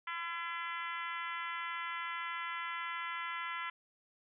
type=harmonic tone; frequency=338.3 Hz; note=E4; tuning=45 cents sharp; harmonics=3 / 4 / 5 / 6 / 7 / 8 / 9 / 10; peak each=-43 / -42 / -46 / -43 / -49 / -53 / -51 / -56 dBFS; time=0.07-3.7 s; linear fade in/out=5 ms; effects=none